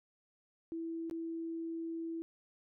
sine tone with dropouts, 329.6 Hz, E4, in tune, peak -37 dBFS, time 0.72-2.22 s, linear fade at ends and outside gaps 0 ms, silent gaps 1.098-1.111 s, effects none

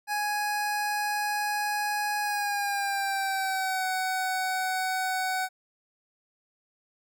25% pulse tone with pitch glide, 832 to 749.8 Hz, G#5 to F#5, +3 to +23 cents, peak -23 dBFS, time 0.07-5.49 s, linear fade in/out 50 ms, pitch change -180 cents, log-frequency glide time 2.21-3.86 s, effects none

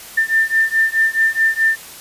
sine beating tone pair, 1788 / 1792.7 Hz, A6 / A6, +27 / +32 cents, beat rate 4.7 Hz, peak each -16 dBFS, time 0.17-1.76 s, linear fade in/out 10 ms, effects white hiss -36 dBFS RMS until 2 s + resampled to 32000 Hz

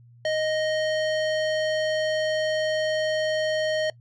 square tone with low-pass filter, 622.3 Hz, D#5, in tune, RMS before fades -25 dBFS, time 0.25-3.9 s, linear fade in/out 2 ms, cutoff 4300 Hz, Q 1.3, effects noise-tail reverb RT60 0.1 s tail -22 dB re dry + added 119 Hz sine -49 dBFS peak until 4 s

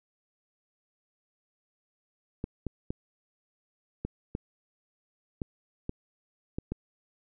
clicks, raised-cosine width 3 ms, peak -19 dBFS, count 9, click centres 2.441 / 2.667 / 2.905 / 4.05 / 4.351 / 5.418 / 5.894 / 6.585 / 6.72 s, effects none

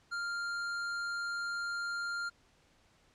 triangle tone with hard clipping, 1396.9 Hz, F6, in tune, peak -36 dBFS, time 0.11-2.3 s, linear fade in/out 20 ms, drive 16 dB, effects pink hiss -67 dBFS RMS until 3.14 s + low-pass 7000 Hz 12 dB/octave

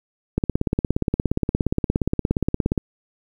click train, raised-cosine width 3 ms, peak -6 dBFS, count 42, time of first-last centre 0.38-2.778 s, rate 17.1 Hz, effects 8-bit

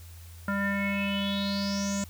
square tone with low-pass filter sweep, 199.2 Hz, G3, 28 cents sharp, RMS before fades -29 dBFS, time 0.48-2.04 s, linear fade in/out 2 ms, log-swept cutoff 1500 to 7300 Hz, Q 8.6, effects added 84 Hz sine -44 dBFS peak until 2.09 s + white hiss -54 dBFS RMS until 2.09 s

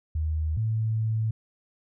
sine tone pair in turn, 78.2 / 110.59 Hz, D#2 / A2, +9 / +9 cents, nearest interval tritone, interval 600 cents, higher second, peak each -24 / -23 dBFS, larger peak second, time 0.15-0.57 / 0.57-1.31 s, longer second, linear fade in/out 5 ms, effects none

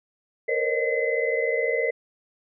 sine tone cluster, 458.9 / 478.7 / 537 / 611 / 2038 Hz, A#4 / A#4 / C5 / D#5 / C7, -27 / +46 / +45 / -32 / -46 cents, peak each -27 / -28 / -29 / -30 / -27 dBFS, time 0.48-1.91 s, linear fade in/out 10 ms, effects none

